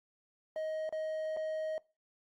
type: tone with dropouts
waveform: triangle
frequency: 628 Hz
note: D#5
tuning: 16 cents sharp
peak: -32 dBFS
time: 0.56-1.78 s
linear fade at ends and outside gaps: 1 ms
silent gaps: 0.892-0.925 / 1.365-1.37 s
effects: noise-tail reverb RT60 0.3 s tail -23 dB re dry + Opus 32 kbps